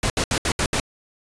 pink noise bursts at uneven times, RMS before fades -21 dBFS, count 6, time 0.03-0.1 / 0.17-0.24 / 0.31-0.38 / 0.45-0.52 / 0.59-0.66 / 0.73-0.8 s, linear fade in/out 2 ms, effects resampled to 22050 Hz

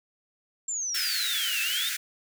sine exponential two-way sweep, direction down then up, 7459 to 2596 to 3739 Hz, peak -28 dBFS, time 0.68-1.89 s, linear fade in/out 5 ms, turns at 1.61 s
pink high-pass noise, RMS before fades -31 dBFS, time 0.94-1.97 s, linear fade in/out 10 ms, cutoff 1400 Hz, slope 96 dB/octave
effects none

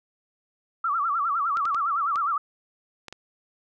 sine tone with vibrato, 1244.5 Hz, D#6, in tune, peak -22 dBFS, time 0.84-2.38 s, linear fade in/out 5 ms, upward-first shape sine, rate 9.8 Hz, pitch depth 180 cents each way
clicks, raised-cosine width 0.2 ms, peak -21 dBFS, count 6, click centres 1.571 / 1.654 / 1.746 / 2.158 / 3.083 / 3.126 s
effects none

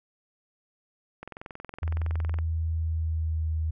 click train, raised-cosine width 0.5 ms, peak -24 dBFS, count 26, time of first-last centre 1.23-2.387 s, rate 21.6 Hz
sine tone with pitch glide, 81 to 79.29 Hz, E2 to D#2, -30 to +33 cents, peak -25 dBFS, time 1.82-3.71 s, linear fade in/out 10 ms, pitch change -37 cents, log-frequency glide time 2.76-3.5 s
effects none

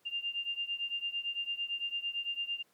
sine beating tone pair, 2794 / 2802.9 Hz, F7 / F7, 0 / +6 cents, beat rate 8.9 Hz, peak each -36 / -38 dBFS, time 0.05-2.63 s, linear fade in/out 20 ms, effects pink hiss -70 dBFS RMS until 2.73 s + high-pass 200 Hz 12 dB/octave

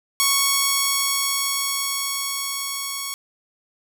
5% pulse tone with level ramp, 1108.7 Hz, C#6, in tune, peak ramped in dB -4 to -15 dBFS, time 0.2-3.14 s, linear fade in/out 0 ms, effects none

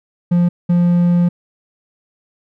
triangle tone bursts at uneven times, 174.61 Hz, F3, in tune, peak -8 dBFS, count 2, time 0.31-0.49 / 0.69-1.29 s, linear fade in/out 10 ms, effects none

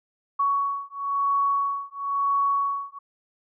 sine beating tone pair, 1118 / 1118.99 Hz, C#6 / C#6, +14 / +16 cents, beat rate 0.99 Hz, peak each -25 dBFS, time 0.39-2.99 s, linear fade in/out 10 ms, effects none

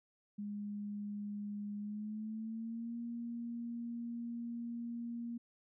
sine tone with pitch glide, 205.9 to 235.2 Hz, G#3 to A#3, -15 to +16 cents, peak -39 dBFS, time 0.38-5.38 s, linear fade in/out 10 ms, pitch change +231 cents, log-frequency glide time 1.78-2.97 s, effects none

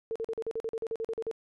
sine tone bursts, 450.3 Hz, A4, 40 cents sharp, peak -30 dBFS, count 14, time 0.11-1.313 s, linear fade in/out 0 ms, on 46 ms, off 43 ms, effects resampled to 24000 Hz

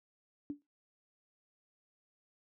sine tone with exponential decay, 289.3 Hz, D4, 26 cents flat, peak -32 dBFS, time 0.5-0.62 s, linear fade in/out 0 ms, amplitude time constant 24 ms, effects noise-tail reverb RT60 0.2 s tail -20 dB re dry + high-pass 80 Hz 12 dB/octave

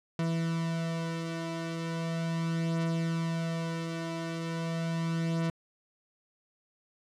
40% pulse beating tone pair, 164.81 / 165.19 Hz, E3 / E3, 0 / +4 cents, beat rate 0.38 Hz, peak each -36 / -30 dBFS, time 0.19-5.5 s, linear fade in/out 2 ms, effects low-pass 7000 Hz 12 dB/octave + 11-bit

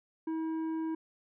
sine tone with tanh clipping, 321.3 Hz, E4, 44 cents flat, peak -33 dBFS, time 0.27-0.95 s, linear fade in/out 5 ms, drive 8 dB, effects none

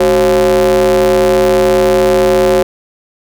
square ring-modulated tone, 81.6 Hz, E2, 17 cents flat, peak -5 dBFS, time 0-2.63 s, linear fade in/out 5 ms, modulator 455 Hz, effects none

